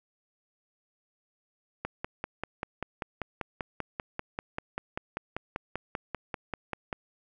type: click train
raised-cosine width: 0.5 ms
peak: -17 dBFS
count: 27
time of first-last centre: 1.85-6.928 s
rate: 5.12 Hz
effects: none